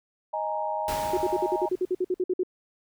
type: chord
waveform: sine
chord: D# suspended fourth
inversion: none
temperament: equal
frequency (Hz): 622.3 / 830.6 / 932.3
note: D#5 / G#5 / A#5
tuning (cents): 0 / 0 / 0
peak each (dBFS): -31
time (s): 0.33-1.69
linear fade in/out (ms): 10
type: noise with exponential decay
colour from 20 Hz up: pink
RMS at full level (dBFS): -32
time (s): 0.88-2.22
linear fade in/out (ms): 1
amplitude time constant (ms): 290
type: tone bursts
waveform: sine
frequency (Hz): 366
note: F#4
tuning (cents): -19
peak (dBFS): -22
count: 14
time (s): 1.13-2.434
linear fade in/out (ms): 5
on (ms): 43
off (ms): 54
effects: none